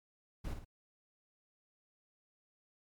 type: noise with echo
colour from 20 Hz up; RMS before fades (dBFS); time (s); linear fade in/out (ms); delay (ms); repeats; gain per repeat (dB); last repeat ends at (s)
brown; -39; 0.44-0.54; 10; 54; 2; -6; 0.648
effects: MP3 96 kbps